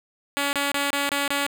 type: tone bursts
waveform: 5% pulse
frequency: 282.9 Hz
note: C#4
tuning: 35 cents sharp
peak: -11 dBFS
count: 6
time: 0.37-1.465 s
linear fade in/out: 0 ms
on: 160 ms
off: 27 ms
effects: none